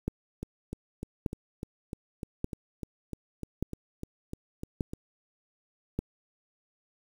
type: two click trains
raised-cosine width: 3 ms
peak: -23 / -16 dBFS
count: 16 / 6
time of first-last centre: 0.43-4.935 / 0.08-5.99 s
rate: 3.33 / 0.846 Hz
effects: 8-bit